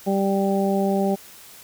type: harmonic tone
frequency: 196 Hz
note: G3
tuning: in tune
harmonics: 1 / 2 / 3 / 4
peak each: -21 / -24 / -26 / -27 dBFS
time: 0.06-1.16 s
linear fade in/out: 20 ms
effects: white hiss -45 dBFS RMS until 1.63 s